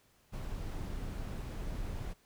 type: noise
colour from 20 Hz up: brown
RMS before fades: -39 dBFS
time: 0.32-2.14 s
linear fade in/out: 20 ms
effects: pink hiss -68 dBFS RMS until 2.25 s

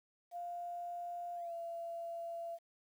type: tone with pitch glide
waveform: sine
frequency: 698.5 to 676.7 Hz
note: F5 to E5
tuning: 0 to +45 cents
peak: -40 dBFS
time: 0.31-2.59 s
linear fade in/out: 50 ms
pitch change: -55 cents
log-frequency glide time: 1.35-1.53 s
effects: 11-bit

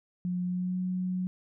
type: tone with pitch glide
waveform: sine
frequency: 179.4 to 183.28 Hz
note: F3 to F#3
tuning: +47 to -16 cents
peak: -28 dBFS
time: 0.25-1.27 s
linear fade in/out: 0 ms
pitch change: +37 cents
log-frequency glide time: 0.44-0.79 s
effects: none

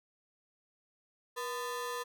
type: ring-modulated tone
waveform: 30% pulse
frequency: 748 Hz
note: F#5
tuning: 19 cents sharp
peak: -30 dBFS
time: 1.36-2.04 s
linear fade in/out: 20 ms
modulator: 266 Hz
effects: none

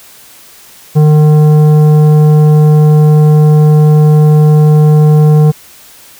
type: tone with tanh clipping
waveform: sine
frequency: 151.9 Hz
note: D#3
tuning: 41 cents flat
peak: -4 dBFS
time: 0.95-5.52 s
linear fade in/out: 20 ms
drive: 11 dB
effects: white hiss -37 dBFS RMS until 6.19 s

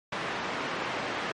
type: band-pass noise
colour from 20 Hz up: white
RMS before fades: -33 dBFS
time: 0.12-1.32 s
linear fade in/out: 5 ms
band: 140 to 1800 Hz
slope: 12 dB/octave
effects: low-pass 7000 Hz 12 dB/octave + MP3 48 kbps

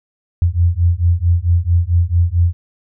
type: beating tone pair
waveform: sine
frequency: 84.3 / 88.8 Hz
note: E2 / F2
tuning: +39 / +29 cents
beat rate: 4.5 Hz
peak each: -14 dBFS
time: 0.42-2.53 s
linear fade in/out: 0 ms
effects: none

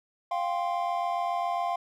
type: chord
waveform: triangle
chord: F suspended second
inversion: none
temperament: just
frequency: 698.5 / 785.8 / 1047.7 Hz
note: F5 / G5 / C6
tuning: 0 / +4 / +2 cents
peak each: -27 / -31 / -31 dBFS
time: 0.31-1.76 s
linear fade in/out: 5 ms
effects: none

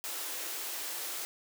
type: high-pass noise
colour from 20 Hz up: white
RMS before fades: -38 dBFS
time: 0.04-1.25 s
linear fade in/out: 0 ms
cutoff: 290 Hz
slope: 96 dB/octave
effects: none

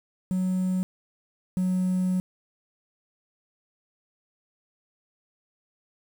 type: tone pair in turn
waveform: triangle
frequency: 185 / 184.07 Hz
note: F#3 / F#3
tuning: 0 / -9 cents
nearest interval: unison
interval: 9 cents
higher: first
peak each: -20 / -19 dBFS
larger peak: second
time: 0.31-0.83 / 1.57-2.2 s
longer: second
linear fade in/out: 0 ms
effects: tanh soft clip ceiling -17 dBFS + 8-bit

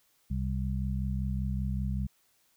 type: harmonic tone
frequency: 65.2 Hz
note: C2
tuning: 5 cents flat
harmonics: 1 / 2 / 3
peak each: -31 / -34 / -35 dBFS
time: 0.3-2.07 s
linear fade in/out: 10 ms
effects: white hiss -69 dBFS RMS until 2.56 s

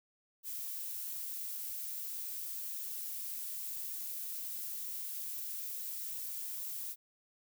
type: noise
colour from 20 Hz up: violet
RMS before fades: -41 dBFS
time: 0.43-6.96 s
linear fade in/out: 50 ms
effects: none

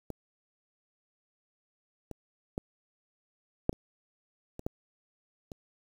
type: clicks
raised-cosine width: 2 ms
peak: -24 / -27 / -19 / -11 / -30 / -27 / -18 / -29 dBFS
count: 8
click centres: 0.103 / 2.113 / 2.579 / 3.694 / 3.729 / 4.594 / 4.665 / 5.518 s
effects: 8-bit

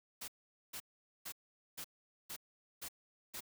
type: noise bursts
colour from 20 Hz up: white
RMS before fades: -45 dBFS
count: 7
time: 0.21-3.407 s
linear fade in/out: 10 ms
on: 71 ms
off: 450 ms
effects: none

